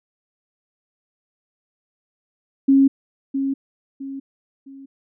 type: tone with echo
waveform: sine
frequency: 272.4 Hz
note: C#4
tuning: 30 cents flat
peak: -10 dBFS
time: 2.68-2.88 s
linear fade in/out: 10 ms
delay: 660 ms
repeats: 3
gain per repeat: -9 dB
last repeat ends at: 4.86 s
effects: none